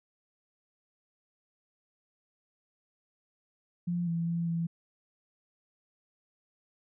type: tone with pitch steps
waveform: sine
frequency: 174.2 / 167.7 / 169.1 / 167.3 Hz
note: F3 / E3 / E3 / E3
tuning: -4 / +30 / +44 / +26 cents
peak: -28 dBFS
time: 3.87-4.67 s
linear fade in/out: 10 ms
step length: 200 ms
effects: none